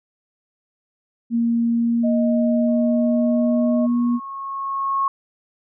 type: tone with pitch glide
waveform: sine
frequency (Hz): 233.1 to 239.7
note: A#3 to A#3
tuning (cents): 0 to +48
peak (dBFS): -16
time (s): 1.3-4.2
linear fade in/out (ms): 50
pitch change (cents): +48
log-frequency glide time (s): 1.71-3.78
type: tone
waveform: sine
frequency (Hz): 623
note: D#5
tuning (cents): +2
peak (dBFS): -22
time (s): 2.03-3.87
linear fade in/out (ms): 20
type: tone with exponential growth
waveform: sine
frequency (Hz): 1093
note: C#6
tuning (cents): -25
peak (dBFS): -16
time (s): 2.68-5.08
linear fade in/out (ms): 2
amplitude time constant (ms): 520
effects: none